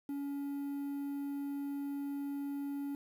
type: tone with quantisation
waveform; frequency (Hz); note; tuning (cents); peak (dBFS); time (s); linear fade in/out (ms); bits
triangle; 282.1; C#4; +30; -34; 0.09-2.95; 2; 10
effects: none